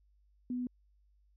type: tone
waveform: sine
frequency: 248 Hz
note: B3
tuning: 7 cents sharp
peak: -33 dBFS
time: 0.5-0.67 s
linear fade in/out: 2 ms
effects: added 50 Hz sine -65 dBFS peak until 1.36 s